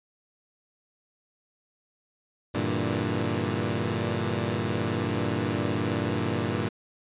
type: chord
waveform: 15% pulse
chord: E half-diminished seventh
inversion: first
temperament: equal with one note detuned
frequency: 98 / 116.95 / 146.83 / 164.81 Hz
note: G2 / Bb2 / D3 / E3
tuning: 0 / +6 / 0 / 0 cents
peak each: -24 / -23 / -28 / -28 dBFS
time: 2.54-6.69 s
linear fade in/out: 10 ms
effects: resampled to 8000 Hz